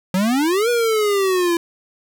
square exponential two-way sweep, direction up then down, 178.8 to 486.2 to 335.8 Hz, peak -16 dBFS, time 0.14-1.57 s, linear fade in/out 2 ms, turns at 0.69 s, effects 9-bit

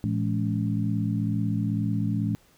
harmonic tone with a mistuned harmonic, 56 Hz, A1, 31 cents sharp, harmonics 2 / 3 / 4 / 5, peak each -27 / -30 / -28 / -32 dBFS, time 0.04-2.35 s, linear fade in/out 0 ms, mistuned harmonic 4, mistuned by -110 cents, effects pink hiss -60 dBFS RMS until 2.57 s

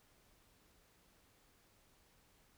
silence, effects pink hiss -70 dBFS RMS until 2.57 s

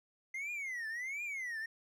triangle tone with vibrato, 2066 Hz, C7, 22 cents flat, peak -36 dBFS, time 0.34-1.66 s, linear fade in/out 5 ms, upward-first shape triangle, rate 1.4 Hz, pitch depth 300 cents each way, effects none

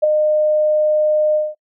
sine tone with ADSR envelope, 610 Hz, D#5, 34 cents flat, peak -7 dBFS, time 0.02-1.55 s, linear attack 19 ms, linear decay 8 ms, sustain -5 dB, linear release 200 ms, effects noise-tail reverb RT60 0.1 s tail -24 dB re dry

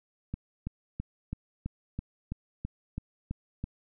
click train, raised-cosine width 5 ms, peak -21 dBFS, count 11, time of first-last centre 0.34-3.64 s, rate 3.03 Hz, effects none

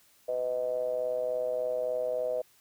triangle ring-modulated tone, 61.74 Hz, B1, in tune, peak -23 dBFS, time 0.28-2.42 s, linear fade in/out 10 ms, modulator 564 Hz, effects white hiss -63 dBFS RMS until 2.6 s

